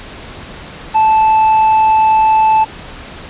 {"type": "tone", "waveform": "triangle", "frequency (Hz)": 875, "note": "A5", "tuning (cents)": -10, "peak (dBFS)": -5, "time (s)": [0.94, 2.65], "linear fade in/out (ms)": 20, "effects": ["pink hiss -31 dBFS RMS until 3.29 s", "resampled to 8000 Hz"]}